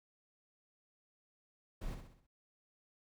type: noise with echo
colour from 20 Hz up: brown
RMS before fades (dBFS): -41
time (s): 1.81-1.95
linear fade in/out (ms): 10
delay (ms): 64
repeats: 5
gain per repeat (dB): -6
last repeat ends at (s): 2.27
effects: none